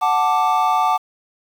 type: chord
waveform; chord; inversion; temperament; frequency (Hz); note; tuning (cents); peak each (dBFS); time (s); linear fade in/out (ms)
triangle; D major; first; equal; 740 / 880 / 1174.7; F#5 / A5 / D6; 0 / 0 / 0; -17; 0.01-0.98; 20
effects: 7-bit